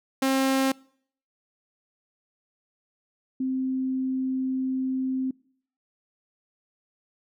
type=tone pair in turn; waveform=sawtooth / sine; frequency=267 / 261.1 Hz; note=C4 / C4; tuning=+35 / -3 cents; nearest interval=unison; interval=38 cents; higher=first; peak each=-17 / -24 dBFS; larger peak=first; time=0.22-0.72 / 3.4-5.31 s; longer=second; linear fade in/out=5 ms; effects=noise-tail reverb RT60 0.6 s tail -25 dB re dry